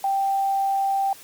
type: tone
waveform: sine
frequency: 784 Hz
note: G5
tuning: in tune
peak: -19 dBFS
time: 0.04-1.13 s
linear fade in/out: 2 ms
effects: white hiss -45 dBFS RMS until 1.23 s + MP3 96 kbps